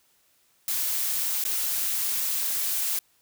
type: noise with dropouts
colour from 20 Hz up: blue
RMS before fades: -27 dBFS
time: 0.68-2.99 s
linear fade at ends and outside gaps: 1 ms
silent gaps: 1.44-1.451 s
effects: white hiss -65 dBFS RMS until 3.21 s